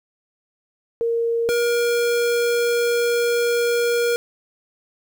sine / square tone pair in turn, 463.8 / 474.4 Hz, A#4 / A#4, -9 / +30 cents, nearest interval unison, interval 39 cents, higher second, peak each -18 dBFS, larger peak neither, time 1.01-1.49 / 1.49-4.16 s, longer second, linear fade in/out 0 ms, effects 10-bit

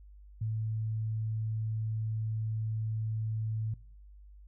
sine tone, 110 Hz, A2, in tune, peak -30 dBFS, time 0.41-3.74 s, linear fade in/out 5 ms, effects noise-tail reverb RT60 0.6 s tail -23 dB re dry + added 50 Hz sine -50 dBFS peak until 4.47 s

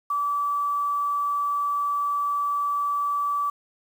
sine tone with quantisation, 1154 Hz, D6, 31 cents flat, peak -22 dBFS, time 0.1-3.5 s, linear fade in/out 5 ms, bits 8, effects none

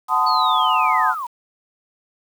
sine chord, F# diminished seventh, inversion none, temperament equal with one note detuned, 740 / 880 / 1023.8 / 1244.5 Hz, F#5 / A5 / C6 / Eb6, 0 / 0 / -38 / 0 cents, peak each -24 / -21 / -19 / -19 dBFS, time 0.08-1.15 s, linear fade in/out 50 ms
sine linear sweep, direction down, 4500 to 904 Hz, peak -24 dBFS, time 0.26-1.27 s, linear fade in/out 10 ms
effects 7-bit

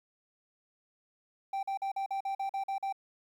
triangle tone bursts, 782 Hz, G5, 4 cents flat, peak -29 dBFS, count 10, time 1.53-2.926 s, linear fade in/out 5 ms, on 100 ms, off 44 ms, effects 11-bit

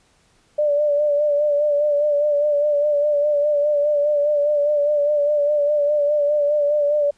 sine tone with vibrato, 587.3 Hz, D5, in tune, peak -15 dBFS, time 0.58-7.11 s, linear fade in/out 10 ms, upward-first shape sine, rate 4.9 Hz, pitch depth 40 cents each way, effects pink hiss -59 dBFS RMS until 7.17 s + resampled to 22050 Hz

